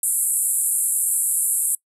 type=band-pass noise; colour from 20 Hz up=white; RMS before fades=-21 dBFS; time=0.03-1.75 s; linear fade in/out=2 ms; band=7800 to 12000 Hz; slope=96 dB/octave; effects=noise-tail reverb RT60 0.1 s tail -23 dB re dry